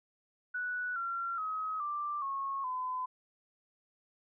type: tone with pitch steps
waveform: sine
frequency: 1477 / 1370.2 / 1271 / 1179.1 / 1093.8 / 1014.7 Hz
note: F#6 / F6 / D#6 / D6 / C#6 / B5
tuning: -3 / -33 / +36 / +7 / -23 / +47 cents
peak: -33 dBFS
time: 0.54-3.06 s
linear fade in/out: 10 ms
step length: 420 ms
effects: none